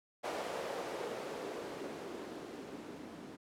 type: noise with low-pass filter sweep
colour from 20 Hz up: violet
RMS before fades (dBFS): -43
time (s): 0.23-3.37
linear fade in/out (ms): 20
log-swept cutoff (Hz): 570 to 250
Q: 2
effects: none